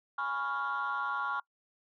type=chord; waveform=sine; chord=C# dominant seventh; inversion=second; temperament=equal; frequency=830.6 / 987.8 / 1108.7 / 1396.9 Hz; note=G#5 / B5 / C#6 / E#6; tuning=0 / 0 / 0 / 0 cents; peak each=-38 / -39 / -34 / -33 dBFS; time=0.18-1.4 s; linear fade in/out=5 ms; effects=noise-tail reverb RT60 0.1 s tail -24 dB re dry + tanh soft clip ceiling -26 dBFS